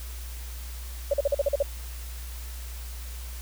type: tone bursts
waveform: sine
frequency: 567 Hz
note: C#5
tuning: 39 cents sharp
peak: -19 dBFS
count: 8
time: 1.11-1.627 s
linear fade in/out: 5 ms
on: 27 ms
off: 43 ms
effects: added 60 Hz sine -35 dBFS peak until 3.41 s + white hiss -45 dBFS RMS until 3.41 s